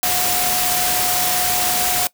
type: tone in noise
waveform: sine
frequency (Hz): 725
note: F#5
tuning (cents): -35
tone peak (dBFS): -24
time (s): 0.03-2.07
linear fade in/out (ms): 0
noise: white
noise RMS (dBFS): -19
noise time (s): 0.03-2.07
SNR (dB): -8
effects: noise-tail reverb RT60 0.1 s tail -20 dB re dry